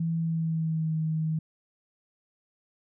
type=tone with pitch glide; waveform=sine; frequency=164.81 to 158.19 Hz; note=E3 to D#3; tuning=0 to +29 cents; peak=-25 dBFS; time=0-1.39 s; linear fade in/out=5 ms; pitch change=-71 cents; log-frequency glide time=0.16-0.96 s; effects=none